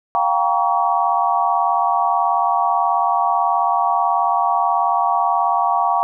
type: chord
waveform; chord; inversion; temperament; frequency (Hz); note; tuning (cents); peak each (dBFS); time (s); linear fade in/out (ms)
sine; G half-diminished seventh; third; just; 705.6 / 784 / 940.8 / 1128.9; F5 / G5 / Bb5 / Db6; +18 / 0 / +16 / +31; -20; 0.15-6.03; 0
effects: none